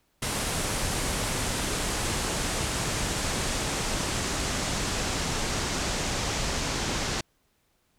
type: noise with low-pass filter sweep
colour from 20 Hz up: pink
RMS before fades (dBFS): -29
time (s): 0.22-7.21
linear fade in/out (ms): 5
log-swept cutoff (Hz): 9800 to 6500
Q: 1.4
effects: pink hiss -70 dBFS RMS until 7.98 s